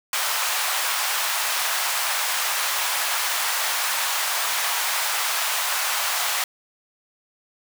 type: high-pass noise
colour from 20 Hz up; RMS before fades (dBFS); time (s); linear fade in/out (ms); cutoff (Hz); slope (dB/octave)
pink; -24; 0.13-6.44; 2; 800; 24
effects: none